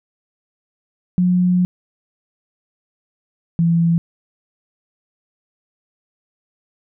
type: tone pair in turn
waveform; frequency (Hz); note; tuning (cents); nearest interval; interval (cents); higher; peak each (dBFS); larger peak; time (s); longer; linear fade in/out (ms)
sine; 180 / 167.98; F#3 / E3; -47 / +33; minor second; 120; first; -12; neither; 1.18-1.65 / 3.59-3.98; first; 0
effects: none